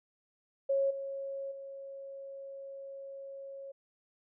sine tone with level steps, 548 Hz, C#5, 20 cents flat, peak -26 / -36 / -42 dBFS, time 0.69-3.72 s, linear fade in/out 10 ms, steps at 0.9 / 1.51 s, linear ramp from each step 10 ms, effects none

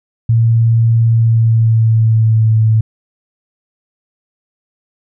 sine tone with pitch glide, 114.7 to 110.41 Hz, A#2 to A2, -28 to +6 cents, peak -7 dBFS, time 0.29-2.81 s, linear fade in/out 5 ms, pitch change -66 cents, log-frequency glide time 1.06-2.56 s, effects none

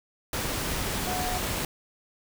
sine tone in noise, 729 Hz, F#5, 26 cents flat, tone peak -31 dBFS, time 1.07-1.38 s, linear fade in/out 2 ms, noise pink, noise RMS -30 dBFS, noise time 0.33-1.65 s, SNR -4 dB, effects none

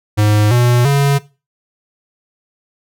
square tone with pitch steps, 105.3 / 121.66 / 140.56 Hz, G#2 / B2 / C#3, +24 / -26 / +24 cents, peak -10 dBFS, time 0.17-1.19 s, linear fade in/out 20 ms, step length 340 ms, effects noise-tail reverb RT60 0.3 s tail -19 dB re dry

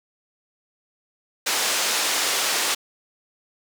white band-pass noise, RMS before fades -23 dBFS, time 1.46-2.75 s, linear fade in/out 10 ms, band 380 to 7000 Hz, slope 12 dB/octave, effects none

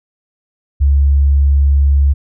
sine tone, 70 Hz, C#2, 18 cents sharp, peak -7 dBFS, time 0.8-2.14 s, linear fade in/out 20 ms, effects none

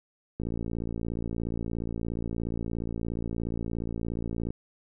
click train, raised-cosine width 3 ms, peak -20 dBFS, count 235, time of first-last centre 0.4-4.505 s, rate 57 Hz, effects none

